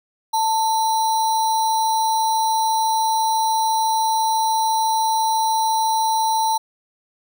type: tone with sample-and-hold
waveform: sine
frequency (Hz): 887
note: A5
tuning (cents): +14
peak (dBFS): -16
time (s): 0.33-6.58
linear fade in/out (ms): 10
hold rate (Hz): 4900
effects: none